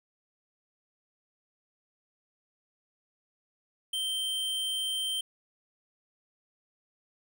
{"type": "tone", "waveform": "square", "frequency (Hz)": 3129, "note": "G7", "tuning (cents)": -4, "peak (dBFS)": -30, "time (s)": [3.93, 5.21], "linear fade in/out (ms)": 5, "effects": []}